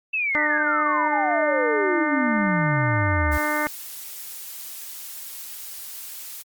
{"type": "exponential sweep", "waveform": "sine", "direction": "down", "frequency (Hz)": [2684, 69.3], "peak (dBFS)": -21, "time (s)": [0.13, 3.38], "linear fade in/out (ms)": 10}
{"type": "harmonic tone", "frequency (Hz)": 300, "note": "D4", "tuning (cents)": 37, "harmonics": [1, 2, 3, 4, 5, 6, 7], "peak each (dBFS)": [-29, -29, -29, -29, -29, -29, -29], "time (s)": [0.35, 3.67], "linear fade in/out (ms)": 0}
{"type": "noise", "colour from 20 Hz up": "blue", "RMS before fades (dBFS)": -36, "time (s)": [3.31, 6.43], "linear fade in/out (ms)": 20}
{"effects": ["Opus 48 kbps"]}